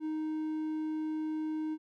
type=tone; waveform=triangle; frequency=311.4 Hz; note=D#4; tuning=2 cents sharp; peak=-30 dBFS; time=0-1.78 s; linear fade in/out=50 ms; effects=none